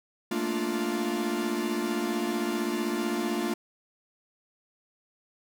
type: chord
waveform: 45% pulse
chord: Bb major seventh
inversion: third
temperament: equal with one note detuned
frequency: 217.5 / 233.1 / 293.7 / 349.2 Hz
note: A3 / Bb3 / D4 / F4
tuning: -20 / 0 / 0 / 0 cents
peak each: -34 / -33 / -34 / -31 dBFS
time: 0.31-3.54 s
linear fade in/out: 5 ms
effects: none